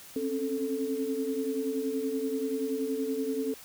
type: tone cluster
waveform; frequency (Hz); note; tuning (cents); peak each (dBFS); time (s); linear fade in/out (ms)
sine; 262.8 / 273.3 / 440.4; C4 / C#4 / A4; +8 / -24 / +2; -34 / -34 / -31; 0.16-3.54; 2
effects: white hiss -49 dBFS RMS until 3.64 s